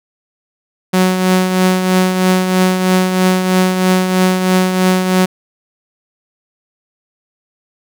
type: tone with tremolo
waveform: sawtooth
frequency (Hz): 185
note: F#3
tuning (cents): 0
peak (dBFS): -4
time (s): 0.93-5.26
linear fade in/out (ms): 10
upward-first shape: triangle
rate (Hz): 3.1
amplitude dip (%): 55
effects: none